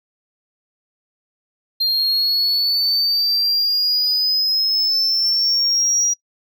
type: exponential sweep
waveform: triangle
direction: up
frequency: 4186 to 5750 Hz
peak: -14 dBFS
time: 1.8-6.14 s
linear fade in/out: 10 ms
effects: noise-tail reverb RT60 0.1 s tail -26 dB re dry